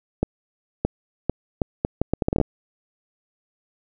accelerating click train, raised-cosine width 2 ms, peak -6 dBFS, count 14, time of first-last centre 0.23-2.413 s, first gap 620 ms, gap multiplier 0.72, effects none

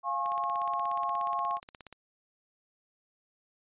sine chord, Db major, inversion first, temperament equal with one note detuned, 698.5 / 830.6 / 1084 Hz, F5 / Ab5 / Db6, 0 / 0 / -39 cents, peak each -35 / -36 / -30 dBFS, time 0.03-1.6 s, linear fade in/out 50 ms
click train, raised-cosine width 0.2 ms, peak -28 dBFS, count 29, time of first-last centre 0.26-1.927 s, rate 16.8 Hz
effects resampled to 8000 Hz

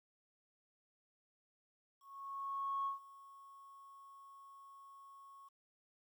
sine tone with ADSR envelope, 1100 Hz, C#6, 14 cents flat, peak -34 dBFS, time 2-5.49 s, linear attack 860 ms, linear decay 130 ms, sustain -21 dB, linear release 14 ms, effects tanh soft clip ceiling -30 dBFS + 12-bit

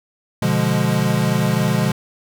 square chord, B diminished seventh, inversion none, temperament equal, 123.47 / 146.83 / 174.61 / 207.7 Hz, B2 / D3 / F3 / Ab3, 0 / 0 / 0 / 0 cents, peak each -22 dBFS, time 0.42-1.92 s, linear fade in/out 5 ms, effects none

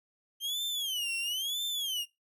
40% pulse tone with vibrato, 3120 Hz, G7, 9 cents flat, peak -30 dBFS, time 0.4-2.06 s, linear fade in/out 50 ms, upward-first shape sine, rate 1 Hz, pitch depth 230 cents each way, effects noise-tail reverb RT60 0.2 s tail -20 dB re dry

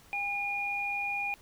sine tone pair together, 806.4 / 2432 Hz, G5 / D#7, +49 / -40 cents, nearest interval octave + perfect fifth, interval 1911 cents, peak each -36 / -31 dBFS, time 0.13-1.34 s, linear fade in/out 0 ms, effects pink hiss -58 dBFS RMS until 1.41 s

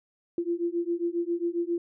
sine beating tone pair, 339.5 / 346.9 Hz, F4 / F4, -49 / -12 cents, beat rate 7.4 Hz, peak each -29 dBFS, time 0.38-1.78 s, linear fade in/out 2 ms, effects none

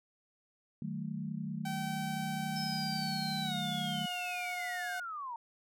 sine chord, D# diminished, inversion none, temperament equal with one note detuned, 155.56 / 189.65 / 220 Hz, D#3 / F#3 / A3, 0 / +43 / 0 cents, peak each -40 dBFS, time 0.82-4.06 s, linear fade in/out 2 ms
sawtooth tone with pitch glide, 770 to 718.4 Hz, G5 to F5, -31 to +49 cents, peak -34 dBFS, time 1.65-5 s, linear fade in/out 5 ms, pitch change -120 cents, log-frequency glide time 3.43-3.55 s
sine linear sweep, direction down, 5274 to 903 Hz, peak -38 dBFS, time 2.56-5.36 s, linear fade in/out 2 ms
effects none

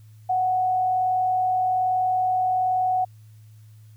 sine tone with frequency modulation, 740 Hz, F#5, in tune, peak -19 dBFS, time 0.29-3.05 s, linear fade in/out 10 ms, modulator 41.2 Hz, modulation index 0.25, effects added 108 Hz sine -45 dBFS peak until 3.96 s + white hiss -64 dBFS RMS until 3.96 s

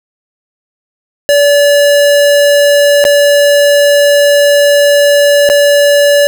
square tone with dropouts, 575 Hz, D5, 37 cents flat, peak -5 dBFS, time 1.29-6.27 s, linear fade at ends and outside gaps 0 ms, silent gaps 3.041-3.051 / 5.49-5.499 s, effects none

